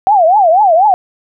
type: tone with vibrato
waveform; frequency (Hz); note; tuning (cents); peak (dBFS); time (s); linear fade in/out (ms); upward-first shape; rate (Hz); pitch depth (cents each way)
sine; 740; F#5; 0; -5; 0.07-0.94; 0; triangle; 4.1; 300
effects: none